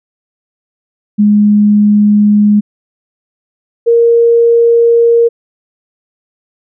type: tone pair in turn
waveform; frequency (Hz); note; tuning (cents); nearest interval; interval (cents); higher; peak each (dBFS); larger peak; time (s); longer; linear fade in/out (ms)
sine; 208 / 466.9; G#3 / A#4; +3 / +3; octave + major second; 1400; second; -4; neither; 1.18-2.61 / 3.86-5.29; neither; 20
effects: none